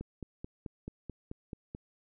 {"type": "click train", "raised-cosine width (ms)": 3, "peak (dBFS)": -27, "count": 9, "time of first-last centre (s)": [0.01, 1.749], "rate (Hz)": 4.6, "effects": []}